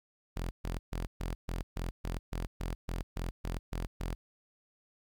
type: tone bursts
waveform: sawtooth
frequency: 43.07 Hz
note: F1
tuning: 23 cents flat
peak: -30 dBFS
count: 14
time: 0.36-4.15 s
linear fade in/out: 10 ms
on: 150 ms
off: 130 ms
effects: 12-bit